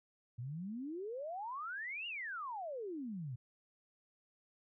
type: exponential two-way sweep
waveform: sine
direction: up then down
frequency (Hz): 113.7 to 2900 to 115.5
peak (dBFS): -40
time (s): 0.38-3.36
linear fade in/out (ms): 10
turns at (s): 2.07
effects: none